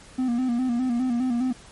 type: tone with vibrato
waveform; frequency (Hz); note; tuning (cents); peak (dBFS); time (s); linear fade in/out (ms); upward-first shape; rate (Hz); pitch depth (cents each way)
triangle; 246.9; B3; 0; -19; 0.18-1.53; 10; square; 4.9; 69
effects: pink hiss -48 dBFS RMS until 1.71 s + MP3 48 kbps